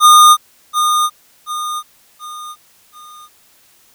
square tone with echo, 1221 Hz, D#6, 33 cents flat, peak -4 dBFS, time 0-0.37 s, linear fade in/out 50 ms, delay 730 ms, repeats 4, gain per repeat -8 dB, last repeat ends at 3.29 s, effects white hiss -51 dBFS RMS until 3.94 s

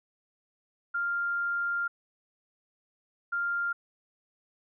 sine tone bursts at uneven times, 1396.9 Hz, F6, in tune, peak -27 dBFS, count 2, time 0.94-1.88 / 3.32-3.73 s, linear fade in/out 10 ms, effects none

